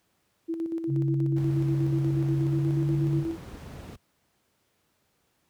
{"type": "tone with tremolo", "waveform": "sine", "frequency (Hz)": 329.6, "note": "E4", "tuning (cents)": 0, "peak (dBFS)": -26, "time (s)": [0.48, 3.37], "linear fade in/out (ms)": 20, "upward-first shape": "square", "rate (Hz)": 8.3, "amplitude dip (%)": 50}
{"type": "tone with pitch glide", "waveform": "sine", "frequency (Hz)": [138.59, 143.06], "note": ["C#3", "D3"], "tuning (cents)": [0, -45], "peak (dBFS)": -23, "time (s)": [0.87, 3.25], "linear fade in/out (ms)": 50, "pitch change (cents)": 55, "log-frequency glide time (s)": [2.38, 2.86]}
{"type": "noise", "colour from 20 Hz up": "brown", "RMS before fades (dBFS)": -37, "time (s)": [1.36, 3.96], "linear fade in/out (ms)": 5}
{"effects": ["pink hiss -71 dBFS RMS until 5.49 s", "high-pass 80 Hz 12 dB/octave"]}